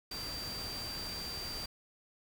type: tone in noise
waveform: sine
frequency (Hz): 4699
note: D8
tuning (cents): 0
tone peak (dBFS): -40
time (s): 0.11-1.66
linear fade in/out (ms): 5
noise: pink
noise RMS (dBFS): -44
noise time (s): 0.11-1.66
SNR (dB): +1
effects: none